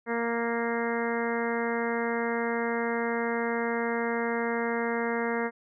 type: harmonic tone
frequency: 233.1 Hz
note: A#3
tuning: in tune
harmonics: 1 / 2 / 3 / 4 / 5 / 6 / 7 / 8 / 9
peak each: -32 / -30 / -37 / -36 / -40 / -39 / -38 / -38 / -39 dBFS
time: 0.06-5.51 s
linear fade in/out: 50 ms
effects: none